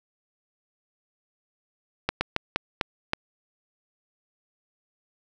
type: slowing click train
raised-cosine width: 0.3 ms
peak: -7 dBFS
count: 6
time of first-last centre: 2.09-3.134 s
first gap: 120 ms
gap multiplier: 1.28
effects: none